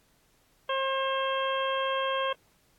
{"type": "harmonic tone", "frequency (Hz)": 535, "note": "C5", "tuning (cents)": 38, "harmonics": [1, 2, 3, 4, 5, 6], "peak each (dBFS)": [-30, -30, -36, -44, -39, -36], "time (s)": [0.69, 2.33], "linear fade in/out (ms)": 5, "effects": ["pink hiss -66 dBFS RMS until 2.78 s", "AAC 64 kbps"]}